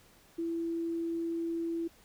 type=tone; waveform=sine; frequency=333.6 Hz; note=E4; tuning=21 cents sharp; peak=-31 dBFS; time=0.38-1.88 s; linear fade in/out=10 ms; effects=pink hiss -61 dBFS RMS until 2.04 s